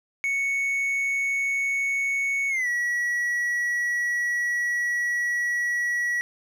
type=tone with pitch glide; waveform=triangle; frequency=2217 to 1930 Hz; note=C#7 to B6; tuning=0 to -40 cents; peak=-21 dBFS; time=0.24-6.21 s; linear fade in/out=0 ms; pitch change=-240 cents; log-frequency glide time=2.49-2.68 s; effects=none